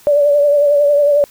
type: tone with vibrato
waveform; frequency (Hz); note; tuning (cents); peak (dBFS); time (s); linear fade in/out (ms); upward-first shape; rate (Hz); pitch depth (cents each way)
sine; 579; D5; -25; -8; 0.07-1.24; 0; triangle; 11; 45
effects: white hiss -45 dBFS RMS until 1.3 s